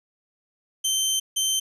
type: tone bursts at uneven times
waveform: 20% pulse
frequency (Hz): 3108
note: G7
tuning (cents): -16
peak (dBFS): -16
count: 2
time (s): 0.84-1.2 / 1.36-1.6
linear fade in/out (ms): 10
effects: resampled to 32000 Hz